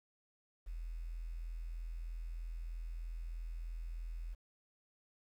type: tone with quantisation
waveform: sine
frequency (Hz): 41.58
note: E1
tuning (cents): +16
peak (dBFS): -40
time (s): 0.66-4.35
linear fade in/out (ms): 20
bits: 11
effects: none